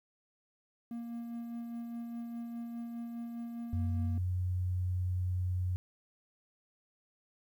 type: tone with tremolo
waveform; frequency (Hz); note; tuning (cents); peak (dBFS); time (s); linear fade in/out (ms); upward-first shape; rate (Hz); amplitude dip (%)
triangle; 234.2; A#3; +8; -35; 0.91-4.18; 2; sine; 4.9; 30
type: tone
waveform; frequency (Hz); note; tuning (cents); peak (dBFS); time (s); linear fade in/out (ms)
sine; 91; F#2; -28; -30; 3.73-5.76; 0
effects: 11-bit